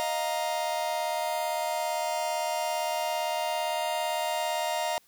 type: chord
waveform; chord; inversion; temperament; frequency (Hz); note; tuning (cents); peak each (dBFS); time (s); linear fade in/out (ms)
45% pulse; Eb suspended second; none; just; 622.3 / 700 / 933.4; Eb5 / F5 / Bb5; 0 / +4 / +2; -32; 0-4.98; 0
effects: white hiss -63 dBFS RMS until 5.07 s